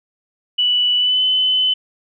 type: tone with pitch glide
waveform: sine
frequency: 2960 to 3027 Hz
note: F#7 to F#7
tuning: 0 to +39 cents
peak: -13 dBFS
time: 0.58-1.74 s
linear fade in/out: 10 ms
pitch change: +39 cents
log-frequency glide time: 0.97-1.22 s
effects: none